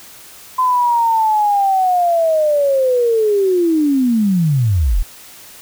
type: linear sweep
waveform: sine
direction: down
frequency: 1027 to 30.87 Hz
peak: -11 dBFS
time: 0.58-5.03 s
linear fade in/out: 10 ms
effects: white hiss -39 dBFS RMS until 5.61 s